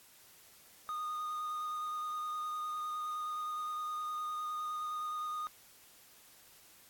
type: tone with vibrato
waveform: triangle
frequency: 1232 Hz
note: D#6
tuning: 17 cents flat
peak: -34 dBFS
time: 0.89-5.47 s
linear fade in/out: 0 ms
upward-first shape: square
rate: 9.7 Hz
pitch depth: 9 cents each way
effects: white hiss -60 dBFS RMS until 6.89 s + AAC 64 kbps